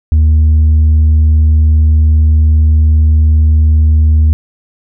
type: tone with tanh clipping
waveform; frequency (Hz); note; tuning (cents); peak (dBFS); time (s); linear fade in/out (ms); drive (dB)
sine; 77.5; D#2; -6; -5; 0.12-4.33; 0; 2
effects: none